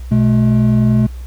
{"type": "tone pair together", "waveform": "triangle", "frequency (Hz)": [123.79, 214], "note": ["B2", "A3"], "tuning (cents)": [4, -48], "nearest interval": "major sixth", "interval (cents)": 948, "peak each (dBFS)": -10, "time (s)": [0.11, 1.07], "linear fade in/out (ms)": 10, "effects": ["added 62 Hz sine -25 dBFS peak until 1.26 s", "pink hiss -46 dBFS RMS until 1.26 s"]}